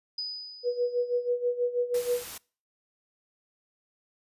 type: tone with exponential decay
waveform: sine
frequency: 4978 Hz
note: D#8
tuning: in tune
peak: -29 dBFS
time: 0.18-1.29 s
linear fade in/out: 5 ms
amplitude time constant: 240 ms
type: tone with tremolo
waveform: sine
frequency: 487.6 Hz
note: B4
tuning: 22 cents flat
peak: -22 dBFS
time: 0.63-2.24 s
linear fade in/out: 50 ms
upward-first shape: sine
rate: 6.2 Hz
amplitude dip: 80%
type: noise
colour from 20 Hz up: white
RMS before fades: -40 dBFS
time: 1.94-2.38 s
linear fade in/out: 5 ms
effects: noise-tail reverb RT60 0.4 s tail -25 dB re dry + resampled to 32000 Hz